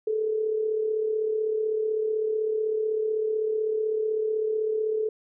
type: tone with amplitude modulation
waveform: sine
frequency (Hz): 434.5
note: A4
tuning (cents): -22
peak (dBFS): -21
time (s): 0.07-5.09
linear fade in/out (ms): 5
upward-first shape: sine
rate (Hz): 35.9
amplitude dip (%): 50
effects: none